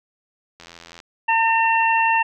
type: click train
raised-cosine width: 0.2 ms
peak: -23 dBFS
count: 35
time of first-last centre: 0.6-1.002 s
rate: 84.6 Hz
type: harmonic tone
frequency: 906 Hz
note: A#5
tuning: 50 cents flat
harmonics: 1 / 2 / 3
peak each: -17 / -22 / -21 dBFS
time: 1.28-2.23 s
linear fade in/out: 10 ms
effects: none